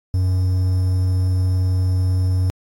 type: tone with quantisation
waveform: triangle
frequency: 92.5 Hz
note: F#2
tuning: in tune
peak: -13 dBFS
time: 0.14-2.5 s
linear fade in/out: 0 ms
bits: 7
effects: AAC 48 kbps